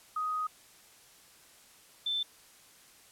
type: tone pair in turn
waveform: sine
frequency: 1251 / 3538 Hz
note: D#6 / A7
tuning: +9 / +9 cents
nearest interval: octave + tritone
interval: 1800 cents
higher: second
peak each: -30 / -29 dBFS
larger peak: second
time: 0.16-0.47 / 2.06-2.23 s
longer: first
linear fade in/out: 5 ms
effects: white hiss -58 dBFS RMS until 3.11 s + low-pass 12000 Hz 12 dB/octave